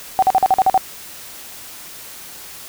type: tone bursts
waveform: sine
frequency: 761 Hz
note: F#5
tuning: 48 cents sharp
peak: -9 dBFS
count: 8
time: 0.19-0.777 s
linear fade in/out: 0 ms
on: 34 ms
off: 45 ms
effects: white hiss -36 dBFS RMS until 2.68 s